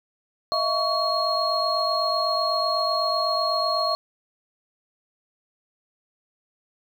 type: tone cluster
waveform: sine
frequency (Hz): 635 / 683 / 1124 / 4268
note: D#5 / F5 / C#6 / C8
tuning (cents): +35 / -39 / +24 / +34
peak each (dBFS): -27 / -28 / -25 / -26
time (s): 0.52-3.95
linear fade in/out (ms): 0
effects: 8-bit